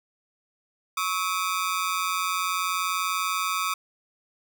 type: ring-modulated tone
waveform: sawtooth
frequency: 1200 Hz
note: D6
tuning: 37 cents sharp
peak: -18 dBFS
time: 0.97-3.74 s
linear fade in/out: 5 ms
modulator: 90.2 Hz
effects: 9-bit

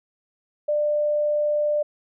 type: tone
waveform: sine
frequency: 595 Hz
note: D5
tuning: 22 cents sharp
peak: -19 dBFS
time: 0.68-1.83 s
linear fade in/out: 10 ms
effects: none

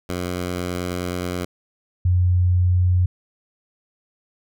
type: tone pair in turn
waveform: 10% pulse / sine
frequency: 89.4 / 90.07 Hz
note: F2 / F#2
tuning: +41 / -46 cents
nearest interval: unison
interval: 13 cents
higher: second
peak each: -16 / -14 dBFS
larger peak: second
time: 0.09-1.45 / 2.05-3.06 s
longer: first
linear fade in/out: 5 ms
effects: none

